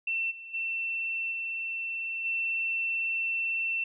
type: tone with level steps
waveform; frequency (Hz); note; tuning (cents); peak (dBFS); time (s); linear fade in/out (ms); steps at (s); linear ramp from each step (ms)
sine; 2691; E7; +35; -27 / -41 / -29 / -31 / -27; 0.07-3.84; 5; 0.3 / 0.53 / 1.31 / 2.24; 20
effects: none